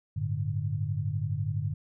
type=chord; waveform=sine; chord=G suspended second; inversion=none; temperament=equal; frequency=98 / 110 / 146.83 Hz; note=G2 / A2 / D3; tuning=0 / 0 / 0 cents; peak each=-32 dBFS; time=0.16-1.74 s; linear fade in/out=10 ms; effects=none